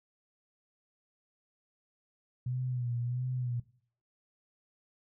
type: tone with vibrato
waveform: sine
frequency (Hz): 123.47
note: B2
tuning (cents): 0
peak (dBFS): -31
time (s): 2.46-3.6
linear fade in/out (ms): 5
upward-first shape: sine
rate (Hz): 1.5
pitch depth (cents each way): 58
effects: noise-tail reverb RT60 0.5 s tail -18 dB re dry